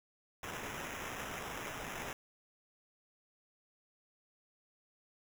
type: noise with sample-and-hold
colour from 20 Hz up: violet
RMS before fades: -43 dBFS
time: 0.43-2.13 s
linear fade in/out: 2 ms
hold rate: 4410 Hz
effects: none